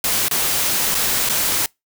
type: noise with dropouts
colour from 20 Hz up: white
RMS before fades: -19 dBFS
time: 0.04-1.66 s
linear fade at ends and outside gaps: 2 ms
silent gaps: 0.284-0.311 / 0.946-0.95 / 1.29-1.296 s
effects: noise-tail reverb RT60 0.2 s tail -26 dB re dry

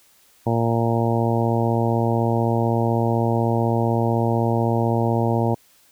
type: harmonic tone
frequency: 115.9 Hz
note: A#2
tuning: 10 cents flat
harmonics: 1 / 2 / 3 / 4 / 5 / 6 / 7 / 8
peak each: -21 / -24 / -26 / -27 / -28 / -29 / -29 / -30 dBFS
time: 0.46-5.55 s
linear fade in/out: 10 ms
effects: white hiss -56 dBFS RMS until 5.91 s

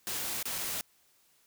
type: noise with dropouts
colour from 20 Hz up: white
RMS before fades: -35 dBFS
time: 0.07-0.81 s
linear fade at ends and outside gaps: 0 ms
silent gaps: 0.427-0.455 / 0.581-0.585 s
effects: white hiss -67 dBFS RMS until 1.46 s

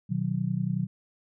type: chord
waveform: sine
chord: B major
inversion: none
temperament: just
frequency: 123.47 / 154.34 / 185.21 Hz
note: B2 / D#3 / F#3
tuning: 0 / -14 / +2 cents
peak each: -31 / -30 / -29 dBFS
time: 0.09-0.87 s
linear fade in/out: 20 ms
effects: none

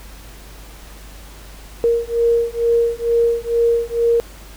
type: beating tone pair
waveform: sine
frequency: 466.2 / 468.4 Hz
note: A#4 / A#4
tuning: 0 / +8 cents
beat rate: 2.2 Hz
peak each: -17 dBFS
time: 1.84-4.2 s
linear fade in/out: 0 ms
effects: added 50 Hz sine -37 dBFS peak until 4.56 s + pink hiss -42 dBFS RMS until 4.56 s

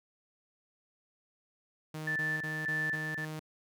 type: tone bursts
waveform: sawtooth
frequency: 155.56 Hz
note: D#3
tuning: in tune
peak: -34 dBFS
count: 6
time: 1.94-3.395 s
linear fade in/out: 5 ms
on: 220 ms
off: 27 ms
type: tone with tremolo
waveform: sine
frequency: 1760 Hz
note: A6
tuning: in tune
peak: -30 dBFS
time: 2.07-3.25 s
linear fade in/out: 5 ms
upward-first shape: square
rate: 1.7 Hz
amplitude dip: 45%
effects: none

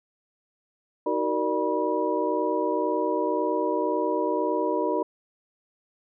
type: tone cluster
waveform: sine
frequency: 315 / 376.9 / 466 / 594 / 971 Hz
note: D#4 / F#4 / A#4 / D5 / B5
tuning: +21 / +32 / -1 / +20 / -30 cents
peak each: -29 dBFS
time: 1.06-5.03 s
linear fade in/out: 5 ms
effects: none

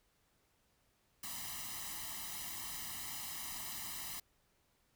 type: noise with comb filter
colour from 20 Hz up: white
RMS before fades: -44 dBFS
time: 1.23-4.2 s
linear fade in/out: 5 ms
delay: 1 ms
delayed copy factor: +0.9
effects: pink hiss -75 dBFS RMS until 4.95 s

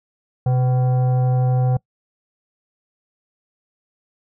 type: tone with frequency modulation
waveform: sine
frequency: 127.8 Hz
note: C3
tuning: 40 cents flat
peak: -13 dBFS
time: 0.46-1.77 s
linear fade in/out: 5 ms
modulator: 632 Hz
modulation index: 0.38
effects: noise-tail reverb RT60 0.1 s tail -25 dB re dry + tanh soft clip ceiling -11 dBFS

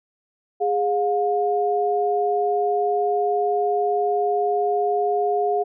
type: tone pair together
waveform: sine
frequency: 412.2 / 714.1 Hz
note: G#4 / F5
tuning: -13 / +38 cents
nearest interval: minor seventh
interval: 951 cents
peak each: -21 dBFS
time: 0.6-5.64 s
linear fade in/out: 20 ms
effects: none

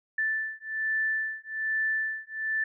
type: beating tone pair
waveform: sine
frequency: 1760 / 1761.2 Hz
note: A6 / A6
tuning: 0 / +1 cents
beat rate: 1.2 Hz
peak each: -30 dBFS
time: 0.18-2.64 s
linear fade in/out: 5 ms
effects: none

